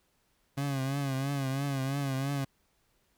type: tone with vibrato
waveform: 30% pulse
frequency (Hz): 137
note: C#3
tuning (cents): -20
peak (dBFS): -27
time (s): 0.57-2.45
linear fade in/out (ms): 10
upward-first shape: triangle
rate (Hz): 3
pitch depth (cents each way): 78
effects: pink hiss -72 dBFS RMS until 3.17 s